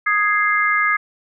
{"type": "chord", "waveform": "sine", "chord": "Ab major", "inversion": "second", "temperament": "equal", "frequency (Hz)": [1244.5, 1661.2, 2093], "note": ["Eb6", "Ab6", "C7"], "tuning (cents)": [0, 0, 0], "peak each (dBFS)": -19, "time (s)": [0.06, 0.97], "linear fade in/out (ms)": 10, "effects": []}